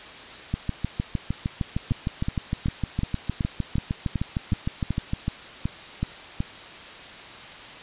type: two click trains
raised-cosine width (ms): 5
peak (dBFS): -12 / -12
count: 31 / 13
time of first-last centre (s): 0.54-5.134 / 1.91-6.404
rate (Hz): 6.53 / 2.67
effects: white hiss -41 dBFS RMS until 7.82 s + resampled to 8000 Hz